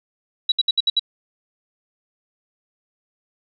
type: tone bursts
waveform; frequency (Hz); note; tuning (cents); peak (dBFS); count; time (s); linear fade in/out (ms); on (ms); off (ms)
sine; 3903; B7; -21; -14; 6; 0.49-0.995; 5; 30; 65
effects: none